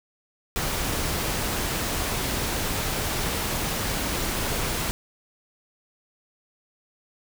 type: noise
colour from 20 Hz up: pink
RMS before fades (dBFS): -27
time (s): 0.56-4.91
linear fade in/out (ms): 0
effects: none